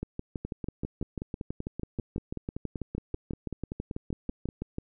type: two click trains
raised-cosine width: 3 ms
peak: -21 / -20 dBFS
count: 22 / 30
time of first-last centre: 0.45-4.488 / 0.03-4.784 s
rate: 5.2 / 6.1 Hz
effects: none